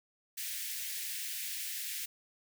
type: high-pass noise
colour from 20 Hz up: white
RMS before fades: -39 dBFS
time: 0.37-2.06 s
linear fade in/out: 10 ms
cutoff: 1700 Hz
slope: 48 dB/octave
effects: none